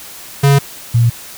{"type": "tone pair in turn", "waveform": ["square", "sine"], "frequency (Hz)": [140, 117.46], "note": ["C#3", "A#2"], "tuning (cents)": [18, 14], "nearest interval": "minor third", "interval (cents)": 304, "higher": "first", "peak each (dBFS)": -7, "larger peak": "neither", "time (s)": [[0.43, 0.59], [0.94, 1.1]], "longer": "neither", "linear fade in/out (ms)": 10, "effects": ["white hiss -33 dBFS RMS until 1.37 s"]}